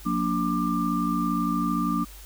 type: tone cluster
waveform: sine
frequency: 180.4 / 233.2 / 290.8 / 1189 Hz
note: F#3 / A#3 / D4 / D6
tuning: -44 / +1 / -17 / +21 cents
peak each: -28 dBFS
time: 0.05-2.05 s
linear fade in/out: 20 ms
effects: added 50 Hz sine -43 dBFS peak until 2.25 s + white hiss -48 dBFS RMS until 2.25 s